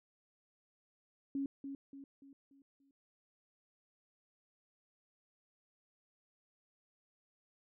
sine tone with echo, 275.9 Hz, C#4, 8 cents flat, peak -34 dBFS, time 1.35-1.46 s, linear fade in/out 2 ms, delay 290 ms, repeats 5, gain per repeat -7 dB, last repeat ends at 2.91 s, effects none

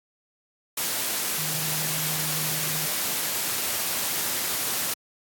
sine tone in noise, 156 Hz, D#3, 5 cents sharp, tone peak -34 dBFS, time 1.38-2.86 s, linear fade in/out 5 ms, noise white, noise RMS -27 dBFS, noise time 0.77-4.94 s, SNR -10 dB, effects high-pass 100 Hz 12 dB/octave + AAC 64 kbps

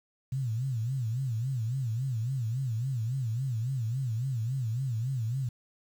sine tone with vibrato, 122.3 Hz, B2, 16 cents flat, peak -28 dBFS, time 0.32-5.49 s, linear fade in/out 5 ms, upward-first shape sine, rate 3.6 Hz, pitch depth 190 cents each way, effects 9-bit

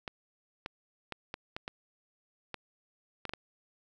clicks, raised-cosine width 0.3 ms, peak -21 dBFS, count 10, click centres 0.078 / 0.661 / 1.123 / 1.341 / 1.565 / 1.679 / 2.543 / 3.253 / 3.294 / 3.336 s, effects 10-bit

